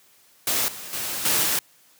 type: noise with level steps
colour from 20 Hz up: white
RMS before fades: -23 / -37 / -29 / -21 / -23 dBFS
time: 0.47-1.59 s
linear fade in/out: 2 ms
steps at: 0.68 / 0.93 / 1.25 / 1.43 s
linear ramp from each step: 2 ms
effects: white hiss -57 dBFS RMS until 1.99 s + high-pass 100 Hz 12 dB/octave